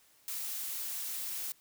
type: noise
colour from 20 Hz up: blue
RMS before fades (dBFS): -38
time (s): 0.28-1.52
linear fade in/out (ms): 0
effects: white hiss -65 dBFS RMS until 1.6 s